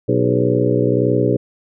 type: harmonic tone with a mistuned harmonic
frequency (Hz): 61.74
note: B1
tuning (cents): 0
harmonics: 2 / 3 / 4 / 5 / 6 / 7 / 8 / 9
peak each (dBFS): -19 / -24 / -24 / -20 / -25 / -19 / -21 / -25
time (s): 0.08-1.37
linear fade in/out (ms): 10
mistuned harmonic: 7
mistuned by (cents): -79
effects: none